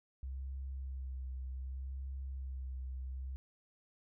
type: tone with vibrato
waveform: sine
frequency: 65.7 Hz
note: C2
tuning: 8 cents sharp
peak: -39 dBFS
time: 0.23-3.36 s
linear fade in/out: 0 ms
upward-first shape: sine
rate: 0.66 Hz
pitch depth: 30 cents each way
effects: none